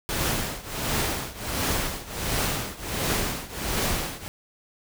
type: noise with tremolo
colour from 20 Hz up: pink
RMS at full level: -24 dBFS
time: 0.09-4.28 s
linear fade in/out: 0 ms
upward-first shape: triangle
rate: 1.4 Hz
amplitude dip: 90%
effects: none